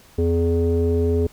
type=tone with low-pass filter; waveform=square; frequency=84 Hz; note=E2; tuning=33 cents sharp; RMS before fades=-19 dBFS; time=0.18-1.27 s; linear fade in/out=5 ms; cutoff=400 Hz; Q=5.4; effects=pink hiss -50 dBFS RMS until 1.32 s